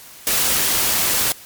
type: noise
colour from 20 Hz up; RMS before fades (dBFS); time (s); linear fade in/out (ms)
white; -18; 0.27-1.32; 0
effects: white hiss -41 dBFS RMS until 1.45 s + MP3 96 kbps